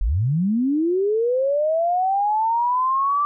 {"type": "linear sweep", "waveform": "sine", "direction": "up", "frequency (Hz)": [36.71, 1174.7], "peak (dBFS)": -17, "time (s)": [0.01, 3.25], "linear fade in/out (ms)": 0, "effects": []}